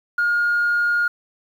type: tone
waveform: sine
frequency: 1424 Hz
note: F6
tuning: 33 cents sharp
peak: -15 dBFS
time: 0.18-1.08 s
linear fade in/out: 5 ms
effects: tanh soft clip ceiling -13 dBFS + 8-bit